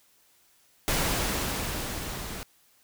pink noise with level ramp, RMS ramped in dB -25 to -38 dBFS, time 0.88-2.43 s, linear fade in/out 0 ms, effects white hiss -63 dBFS RMS until 2.83 s

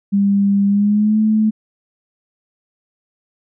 sine tone with pitch glide, 199.7 to 216.5 Hz, G3 to A3, +32 to -28 cents, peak -11 dBFS, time 0.12-1.51 s, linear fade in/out 20 ms, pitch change +140 cents, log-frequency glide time 0.67-1.19 s, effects none

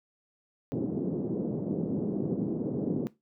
pink band-pass noise, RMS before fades -31 dBFS, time 0.72-3.07 s, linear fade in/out 0 ms, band 160 to 420 Hz, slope 24 dB/octave, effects noise-tail reverb RT60 0.2 s tail -17 dB re dry

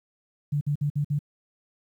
sine tone bursts, 145.7 Hz, D3, 13 cents flat, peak -22 dBFS, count 5, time 0.52-1.191 s, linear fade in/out 10 ms, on 91 ms, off 54 ms, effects 10-bit

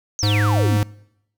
sine exponential sweep, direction down, 6550 to 196 Hz, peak -22 dBFS, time 0.19-0.77 s, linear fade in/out 0 ms
square tone, 103.83 Hz, G#2, in tune, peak -17 dBFS, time 0.23-0.83 s, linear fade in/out 0 ms
effects noise-tail reverb RT60 0.8 s tail -23 dB re dry

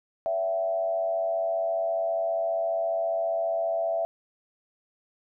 sine tone with frequency modulation, 665 Hz, E5, 15 cents sharp, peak -24 dBFS, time 0.26-4.05 s, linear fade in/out 0 ms, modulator 94.8 Hz, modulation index 0.6, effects none

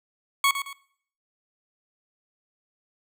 20% pulse tone with echo, 1108.7 Hz, C#6, in tune, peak -13 dBFS, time 0.44-0.51 s, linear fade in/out 2 ms, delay 110 ms, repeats 2, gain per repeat -9 dB, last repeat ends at 0.73 s, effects noise-tail reverb RT60 0.6 s tail -20 dB re dry

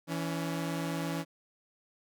sawtooth tone pair together, 165.1 / 281.6 Hz, E3 / C#4, +3 / +27 cents, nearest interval major sixth, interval 924 cents, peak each -30 / -32 dBFS, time 0.07-1.25 s, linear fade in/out 50 ms, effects none

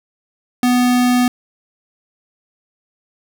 square tone, 247.4 Hz, B3, 3 cents sharp, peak -12 dBFS, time 0.63-1.28 s, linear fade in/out 2 ms, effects none

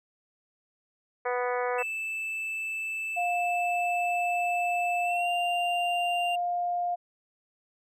harmonic tone, 246.9 Hz, B3, in tune, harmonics 2 / 3 / 4 / 5 / 6 / 7 / 8 / 9, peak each -29 / -33 / -35 / -37 / -39 / -40 / -41 / -42 dBFS, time 1.25-1.83 s, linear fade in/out 10 ms
triangle tone with pitch glide, 2636 to 2785 Hz, E7 to F7, -1 to -5 cents, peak -29 dBFS, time 1.78-6.36 s, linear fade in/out 10 ms, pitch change +96 cents, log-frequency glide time 5.04-5.29 s
sine tone, 705 Hz, F5, 16 cents sharp, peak -26 dBFS, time 3.16-6.96 s, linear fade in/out 20 ms
effects none

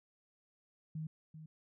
sine tone with echo, 157 Hz, D#3, 16 cents sharp, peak -38 dBFS, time 0.95-1.07 s, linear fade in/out 5 ms, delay 390 ms, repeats 1, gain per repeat -10 dB, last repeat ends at 1.46 s, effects none

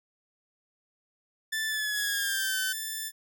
sawtooth tone with pitch glide, 1760 to 1532.2 Hz, A6 to G6, 0 to -40 cents, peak -25 dBFS, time 1.52-2.73 s, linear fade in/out 10 ms, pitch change -240 cents, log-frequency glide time 1.67-2.58 s
5% pulse tone, 1760 Hz, A6, in tune, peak -22 dBFS, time 1.93-3.12 s, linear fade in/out 50 ms
effects none

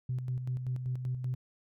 sine tone with tremolo, 126.7 Hz, B2, 45 cents sharp, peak -29 dBFS, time 0.09-1.35 s, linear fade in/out 5 ms, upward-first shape square, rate 5.2 Hz, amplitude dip 50%, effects tanh soft clip ceiling -25 dBFS

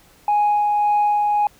sine tone with tremolo, 830.6 Hz, G#5, in tune, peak -12 dBFS, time 0.28-1.47 s, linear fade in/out 2 ms, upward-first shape sine, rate 1.8 Hz, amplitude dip 25%, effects tanh soft clip ceiling -12 dBFS + pink hiss -52 dBFS RMS until 1.59 s

